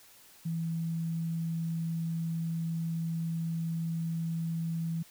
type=tone; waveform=sine; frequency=164.81 Hz; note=E3; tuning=in tune; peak=-30 dBFS; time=0.45-5.03 s; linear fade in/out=10 ms; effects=white hiss -57 dBFS RMS until 5.1 s